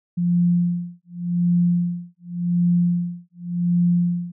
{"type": "tone with tremolo", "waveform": "sine", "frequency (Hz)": 174.61, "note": "F3", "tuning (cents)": 0, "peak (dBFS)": -14, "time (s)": [0.17, 4.32], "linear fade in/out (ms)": 10, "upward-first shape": "sine", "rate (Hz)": 0.88, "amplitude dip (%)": 100, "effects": []}